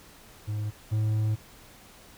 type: tone pair in turn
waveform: triangle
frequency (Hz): 105.9 / 108.13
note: G#2 / A2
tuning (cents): +34 / -30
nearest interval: unison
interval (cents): 36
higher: second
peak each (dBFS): -26 / -21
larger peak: second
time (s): 0.47-0.71 / 0.91-1.36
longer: second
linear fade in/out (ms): 20
effects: pink hiss -52 dBFS RMS until 2.17 s